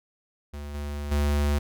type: tone with level steps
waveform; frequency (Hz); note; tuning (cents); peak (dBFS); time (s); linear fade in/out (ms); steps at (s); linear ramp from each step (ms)
square; 72.7; D2; -17; -35 / -31 / -22; 0.53-1.59; 10; 0.74 / 1.11; 10
effects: none